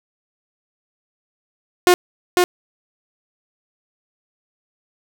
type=tone with echo; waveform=sawtooth; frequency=358.4 Hz; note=F4; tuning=45 cents sharp; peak=-5 dBFS; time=1.87-1.94 s; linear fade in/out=0 ms; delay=500 ms; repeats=1; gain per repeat=-3 dB; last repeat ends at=2.44 s; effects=none

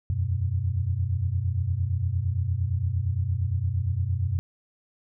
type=chord; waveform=sine; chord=E suspended second; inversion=none; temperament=equal with one note detuned; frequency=83.8 / 92.5 / 123.47 Hz; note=E2 / F#2 / B2; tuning=+29 / 0 / 0 cents; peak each=-31 / -25 / -29 dBFS; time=0.1-4.39 s; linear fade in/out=0 ms; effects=none

